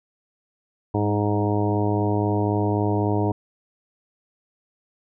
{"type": "harmonic tone with a mistuned harmonic", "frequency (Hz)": 103.83, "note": "G#2", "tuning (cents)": 0, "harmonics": [1, 2, 3, 4, 5, 6, 7, 8, 9], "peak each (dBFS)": [-23, -29, -25, -27, -34, -32, -31, -37, -31], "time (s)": [0.94, 3.32], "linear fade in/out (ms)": 5, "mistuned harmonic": 2, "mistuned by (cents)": -27, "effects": []}